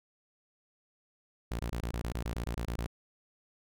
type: tone bursts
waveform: sawtooth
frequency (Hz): 58.27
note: A#1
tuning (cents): 0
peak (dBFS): -29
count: 13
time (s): 1.51-2.865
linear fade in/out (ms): 5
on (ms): 83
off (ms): 23
effects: none